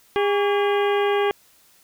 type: harmonic tone with a mistuned harmonic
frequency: 406.4 Hz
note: G#4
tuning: 38 cents flat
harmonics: 1 / 2 / 3 / 4 / 5 / 6 / 7 / 8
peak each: -19 / -25 / -29 / -31 / -33 / -35 / -36 / -37 dBFS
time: 0.16-1.31 s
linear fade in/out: 0 ms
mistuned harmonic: 3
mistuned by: -110 cents
effects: white hiss -56 dBFS RMS until 1.83 s